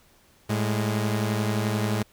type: tone pair together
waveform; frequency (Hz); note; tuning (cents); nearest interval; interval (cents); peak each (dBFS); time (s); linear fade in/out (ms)
sawtooth; 109.03 / 206.6; A2 / G#3; -15 / -9; major seventh; 1106; -21 / -24; 0.49-2.03; 10
effects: pink hiss -59 dBFS RMS until 2.12 s